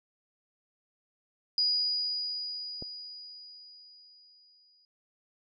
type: tone with exponential decay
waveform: sine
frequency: 4908 Hz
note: D#8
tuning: 25 cents flat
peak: -23 dBFS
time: 1.58-4.85 s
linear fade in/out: 1 ms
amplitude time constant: 710 ms
type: click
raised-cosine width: 2 ms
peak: -27 dBFS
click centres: 2.824 s
effects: none